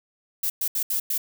violet noise bursts at uneven times, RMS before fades -25 dBFS, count 5, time 0.43-0.5 / 0.61-0.68 / 0.75-0.83 / 0.9-1 / 1.1-1.18 s, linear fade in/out 5 ms, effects none

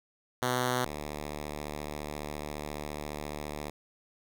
5% pulse tone pair in turn, 125.3 / 74.5 Hz, B2 / D2, +25 / +25 cents, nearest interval major sixth, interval 900 cents, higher first, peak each -16 / -25 dBFS, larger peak first, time 0.42-0.85 / 0.85-3.7 s, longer second, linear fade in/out 5 ms, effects none

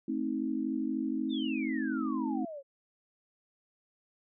sine chord, A diminished, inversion none, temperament just, 220 / 264 / 316.8 Hz, A3 / C4 / Eb4, 0 / +16 / +31 cents, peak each -36 / -33 / -34 dBFS, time 0.08-2.45 s, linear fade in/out 5 ms
sine exponential sweep, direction down, 3709 to 532 Hz, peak -39 dBFS, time 1.29-2.63 s, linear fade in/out 50 ms
effects none

